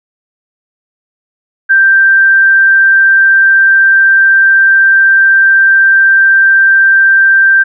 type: tone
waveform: sine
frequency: 1572 Hz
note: G6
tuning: 4 cents sharp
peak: -3 dBFS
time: 1.69-7.64 s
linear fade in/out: 20 ms
effects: none